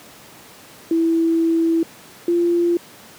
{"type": "tone pair in turn", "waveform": "sine", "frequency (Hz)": [329.6, 344.5], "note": ["E4", "F4"], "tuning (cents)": [0, -24], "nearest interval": "minor second", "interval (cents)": 76, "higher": "second", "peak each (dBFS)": -14, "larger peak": "neither", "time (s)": [[0.91, 1.83], [2.28, 2.77]], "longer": "first", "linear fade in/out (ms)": 2, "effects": ["pink hiss -43 dBFS RMS until 3.18 s", "high-pass 150 Hz 12 dB/octave"]}